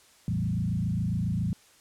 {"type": "tone with frequency modulation", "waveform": "sine", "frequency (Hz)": 144.6, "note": "D3", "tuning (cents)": -27, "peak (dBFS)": -25, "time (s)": [0.28, 1.53], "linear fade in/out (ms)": 0, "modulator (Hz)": 27.3, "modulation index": 2.1, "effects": ["white hiss -58 dBFS RMS until 1.8 s", "low-pass 10000 Hz 12 dB/octave"]}